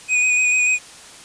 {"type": "tone with vibrato", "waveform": "square", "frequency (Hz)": 2489, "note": "D#7", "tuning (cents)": 0, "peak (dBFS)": -15, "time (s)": [0.08, 0.79], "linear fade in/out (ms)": 50, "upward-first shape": "square", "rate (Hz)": 6.8, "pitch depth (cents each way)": 17, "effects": ["white hiss -41 dBFS RMS until 1.24 s", "resampled to 22050 Hz"]}